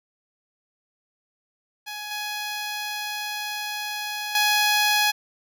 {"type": "tone with level steps", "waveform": "10% pulse", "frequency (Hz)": 837, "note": "G#5", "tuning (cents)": 13, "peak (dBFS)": [-24, -20, -10], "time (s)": [1.86, 5.12], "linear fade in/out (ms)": 20, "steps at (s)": [2.11, 4.35], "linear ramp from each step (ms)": 2, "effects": []}